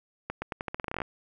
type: accelerating click train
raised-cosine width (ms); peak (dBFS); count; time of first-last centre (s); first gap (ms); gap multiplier
0.5; -17; 15; 0.3-1.018; 120; 0.85
effects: none